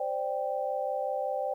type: chord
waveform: sine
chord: C suspended second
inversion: none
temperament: just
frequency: 523.3 / 588.7 / 784.9 Hz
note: C5 / D5 / G5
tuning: 0 / +4 / +2 cents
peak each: -33 dBFS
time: 0-1.54 s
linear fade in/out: 5 ms
effects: 11-bit